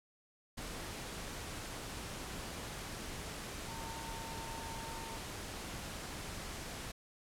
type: tone in noise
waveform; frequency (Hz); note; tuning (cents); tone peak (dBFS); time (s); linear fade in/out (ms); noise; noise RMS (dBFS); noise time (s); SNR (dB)
sine; 907; A#5; -48; -47; 3.68-5.17; 10; pink; -44; 0.57-6.92; -6
effects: low-pass 11000 Hz 12 dB/octave